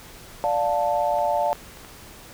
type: chord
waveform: sine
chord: D minor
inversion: none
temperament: just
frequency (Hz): 587.3 / 704.8 / 881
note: D5 / F5 / A5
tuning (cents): 0 / +16 / +2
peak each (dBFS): -24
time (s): 0.44-1.53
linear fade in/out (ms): 0
type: clicks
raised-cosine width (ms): 0.5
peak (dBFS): -29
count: 5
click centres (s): 1.186 / 1.461 / 1.555 / 1.772 / 1.848
effects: pink hiss -44 dBFS RMS until 2.33 s